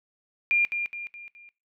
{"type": "tone with echo", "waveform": "sine", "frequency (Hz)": 2400, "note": "D7", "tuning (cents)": 37, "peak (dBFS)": -19, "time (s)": [0.51, 0.65], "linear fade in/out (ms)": 0, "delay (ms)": 210, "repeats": 4, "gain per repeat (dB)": -7, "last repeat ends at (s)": 1.49, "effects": ["noise-tail reverb RT60 0.3 s tail -21 dB re dry"]}